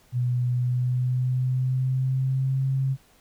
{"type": "tone with pitch glide", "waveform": "sine", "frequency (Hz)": [123.47, 133.87], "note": ["B2", "C3"], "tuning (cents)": [0, 40], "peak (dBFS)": -21, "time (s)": [0.12, 2.97], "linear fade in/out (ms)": 50, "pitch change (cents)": 140, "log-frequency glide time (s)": [0.53, 2.65], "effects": ["pink hiss -59 dBFS RMS until 3.2 s"]}